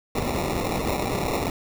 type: noise with sample-and-hold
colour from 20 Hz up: blue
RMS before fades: -26 dBFS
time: 0.15-1.5 s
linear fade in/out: 2 ms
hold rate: 1575 Hz
effects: none